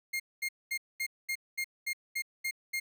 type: tone bursts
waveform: 40% pulse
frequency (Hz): 2128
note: C7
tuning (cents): +29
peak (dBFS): -30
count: 10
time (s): 0.13-2.8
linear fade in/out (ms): 10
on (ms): 69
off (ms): 220
effects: none